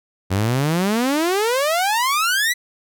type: exponential sweep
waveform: sawtooth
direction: up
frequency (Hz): 90.7 to 2019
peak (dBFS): -13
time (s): 0.3-2.54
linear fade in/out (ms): 20
effects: none